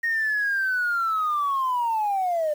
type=linear sweep; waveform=sine; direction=down; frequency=1864.7 to 587.3 Hz; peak=-20 dBFS; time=0.03-2.54 s; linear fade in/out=10 ms; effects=tanh soft clip ceiling -18 dBFS + 8-bit